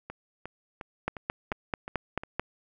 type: two click trains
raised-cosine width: 0.5 ms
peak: -13 / -23 dBFS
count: 7 / 7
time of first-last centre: 1.08-2.396 / 0.1-2.235 s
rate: 4.56 / 2.81 Hz
effects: none